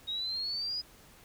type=exponential sweep; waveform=sine; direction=up; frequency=3754 to 4998 Hz; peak=-32 dBFS; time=0.07-0.82 s; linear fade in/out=20 ms; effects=pink hiss -57 dBFS RMS until 1.24 s